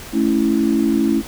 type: chord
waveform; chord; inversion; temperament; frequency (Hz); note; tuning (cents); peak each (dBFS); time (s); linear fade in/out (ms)
sine; A major; none; equal with one note detuned; 217.7 / 277.2 / 329.6; A3 / C#4 / E4; -18 / 0 / 0; -18; 0.12-1.23; 50
effects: pink hiss -35 dBFS RMS until 1.27 s